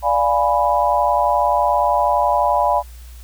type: chord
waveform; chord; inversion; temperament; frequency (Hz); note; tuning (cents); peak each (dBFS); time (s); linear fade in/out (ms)
sine; D diminished seventh; none; equal; 587.3 / 698.5 / 830.6 / 987.8; D5 / F5 / Ab5 / Cb6; 0 / 0 / 0 / 0; -20 / -20 / -19 / -18; 0.02-2.83; 50
effects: added 60 Hz sine -35 dBFS peak until 3.23 s + white hiss -48 dBFS RMS until 3.23 s